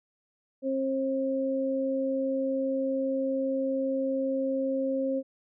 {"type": "tone pair together", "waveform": "sine", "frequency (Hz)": [267.5, 535], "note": ["C4", "C5"], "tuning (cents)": [38, 38], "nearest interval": "octave", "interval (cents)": 1200, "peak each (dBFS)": [-29, -28], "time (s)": [0.62, 5.23], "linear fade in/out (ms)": 50, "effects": []}